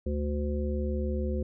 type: harmonic tone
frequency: 73.3 Hz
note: D2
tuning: 3 cents flat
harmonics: 1 / 3 / 5 / 7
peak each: -29 / -34 / -36 / -37 dBFS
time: 0.06-1.43 s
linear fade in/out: 5 ms
effects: none